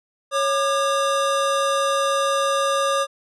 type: tone pair together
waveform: square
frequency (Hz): 552.3 / 1201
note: C#5 / D6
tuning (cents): -6 / +38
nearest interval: octave + minor second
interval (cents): 1344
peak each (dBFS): -22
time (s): 0.31-3.07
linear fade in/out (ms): 50
effects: resampled to 24000 Hz